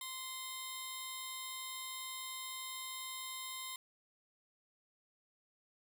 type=tone pair together; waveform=15% pulse; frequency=1041 / 3710 Hz; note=C6 / A#7; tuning=-9 / -9 cents; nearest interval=octave + minor seventh; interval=2200 cents; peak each=-39 / -38 dBFS; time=0.01-3.76 s; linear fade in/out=2 ms; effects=none